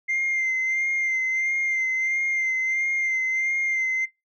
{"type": "tone with vibrato", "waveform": "sine", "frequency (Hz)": 2093, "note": "C7", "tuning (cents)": 0, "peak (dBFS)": -20, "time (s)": [0.08, 4.06], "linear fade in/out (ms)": 20, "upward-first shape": "sine", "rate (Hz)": 1.5, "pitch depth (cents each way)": 29, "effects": ["noise-tail reverb RT60 0.2 s tail -21 dB re dry", "tanh soft clip ceiling -19 dBFS"]}